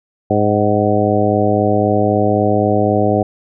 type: harmonic tone with a mistuned harmonic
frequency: 103.83 Hz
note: G#2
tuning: in tune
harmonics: 1 / 2 / 3 / 4 / 5 / 6 / 7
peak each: -19 / -19 / -19 / -19 / -19 / -19 / -19 dBFS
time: 0.3-3.23 s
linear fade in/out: 5 ms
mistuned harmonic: 7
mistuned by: +46 cents
effects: none